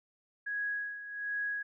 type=tone with tremolo; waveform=sine; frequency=1661.2 Hz; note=G#6; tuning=in tune; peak=-31 dBFS; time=0.46-1.63 s; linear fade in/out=10 ms; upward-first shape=sine; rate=1.3 Hz; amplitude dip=70%; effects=none